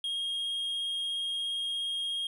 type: tone with vibrato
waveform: triangle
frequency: 3250 Hz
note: G#7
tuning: 38 cents flat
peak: -29 dBFS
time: 0.04-2.27 s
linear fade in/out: 2 ms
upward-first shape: sine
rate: 17 Hz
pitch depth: 9 cents each way
effects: none